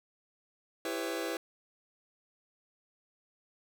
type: chord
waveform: sawtooth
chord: C# half-diminished seventh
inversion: first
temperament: just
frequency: 332.6 / 399.1 / 498.9 / 554.4 Hz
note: E4 / G4 / B4 / C#5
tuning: +16 / +31 / +17 / 0 cents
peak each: -33 / -36 / -34 / -38 dBFS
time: 0.85-1.37 s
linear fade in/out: 2 ms
effects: none